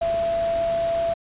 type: tone in noise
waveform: sine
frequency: 670 Hz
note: E5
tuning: 28 cents sharp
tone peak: -20 dBFS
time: 0.01-1.14 s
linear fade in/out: 10 ms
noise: pink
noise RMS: -36 dBFS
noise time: 0.01-1.14 s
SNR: +13 dB
effects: resampled to 8000 Hz